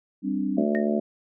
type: chord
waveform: sine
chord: G suspended fourth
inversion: none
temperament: just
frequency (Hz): 196 / 261.3 / 294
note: G3 / C4 / D4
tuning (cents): 0 / -2 / +2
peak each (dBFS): -28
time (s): 0.22-0.66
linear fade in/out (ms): 50
type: harmonic tone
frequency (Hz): 73.42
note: D2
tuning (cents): 0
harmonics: 3 / 4 / 5 / 6 / 7 / 8 / 9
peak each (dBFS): -24 / -33 / -28 / -37 / -35 / -31 / -30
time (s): 0.57-1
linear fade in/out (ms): 10
type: tone with exponential decay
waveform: sine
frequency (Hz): 1845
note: A#6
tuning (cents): -18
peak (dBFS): -26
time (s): 0.75-0.88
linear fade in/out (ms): 0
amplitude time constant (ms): 28
effects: none